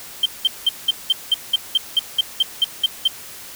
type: tone bursts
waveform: triangle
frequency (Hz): 3136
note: G7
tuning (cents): 0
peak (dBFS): -9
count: 14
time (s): 0.23-3.078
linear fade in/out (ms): 5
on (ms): 27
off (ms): 190
effects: tanh soft clip ceiling -8 dBFS + white hiss -37 dBFS RMS until 3.55 s